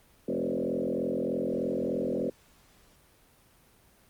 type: tone with frequency modulation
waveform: sine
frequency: 377 Hz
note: F#4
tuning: 32 cents sharp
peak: -27 dBFS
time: 0.28-2.3 s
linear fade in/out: 5 ms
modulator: 43.3 Hz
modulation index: 4.3
effects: pink hiss -61 dBFS RMS until 4.09 s + Opus 32 kbps